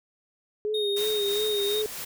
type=tone with vibrato; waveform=sine; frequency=415.6 Hz; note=G#4; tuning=1 cent sharp; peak=-25 dBFS; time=0.65-1.86 s; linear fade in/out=0 ms; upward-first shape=sine; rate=2.8 Hz; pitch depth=59 cents each way
type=tone; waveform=triangle; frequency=3711 Hz; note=A#7; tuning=9 cents flat; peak=-27 dBFS; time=0.74-1.82 s; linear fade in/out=5 ms
type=noise with tremolo; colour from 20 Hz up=white; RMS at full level=-35 dBFS; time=0.96-2.05 s; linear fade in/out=10 ms; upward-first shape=sine; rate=3 Hz; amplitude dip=35%
effects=none